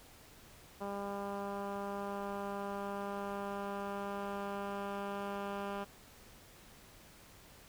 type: tone with low-pass filter sweep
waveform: 10% pulse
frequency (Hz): 200.1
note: G3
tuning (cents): +36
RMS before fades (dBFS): -40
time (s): 0.8-5.85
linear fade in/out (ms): 20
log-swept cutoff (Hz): 1100 to 2100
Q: 0.99
effects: pink hiss -58 dBFS RMS until 7.68 s